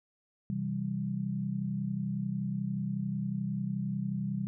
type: chord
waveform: sine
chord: C major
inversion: none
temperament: equal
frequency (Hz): 130.81 / 164.81 / 196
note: C3 / E3 / G3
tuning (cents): 0 / 0 / 0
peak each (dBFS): -36 / -37 / -33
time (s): 0.5-4.47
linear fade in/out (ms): 0
effects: none